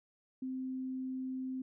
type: tone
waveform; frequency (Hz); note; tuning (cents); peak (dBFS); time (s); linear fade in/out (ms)
sine; 259.7; C4; -13; -36; 0.42-1.62; 5
effects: none